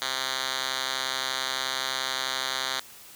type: tone with band-pass filter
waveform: 5% pulse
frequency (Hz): 131.6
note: C3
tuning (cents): +10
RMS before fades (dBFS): -30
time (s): 0.02-2.8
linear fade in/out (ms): 0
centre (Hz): 3700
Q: 1.2
effects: white hiss -48 dBFS RMS until 3.15 s